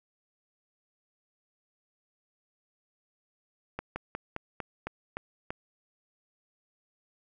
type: slowing click train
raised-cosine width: 0.5 ms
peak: -19 dBFS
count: 8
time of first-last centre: 3.79-5.505 s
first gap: 170 ms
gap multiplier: 1.12
effects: none